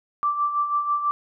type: tone with tremolo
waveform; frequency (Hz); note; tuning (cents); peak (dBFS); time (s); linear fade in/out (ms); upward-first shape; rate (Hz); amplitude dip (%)
sine; 1171; D6; -5; -18; 0.23-1.11; 0; sine; 6.1; 60
effects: none